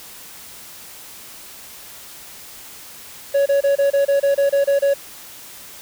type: tone bursts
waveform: triangle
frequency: 559 Hz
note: C#5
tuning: 14 cents sharp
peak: -11 dBFS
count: 11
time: 3.34-4.94 s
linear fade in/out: 10 ms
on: 120 ms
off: 28 ms
effects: white hiss -39 dBFS RMS until 5.81 s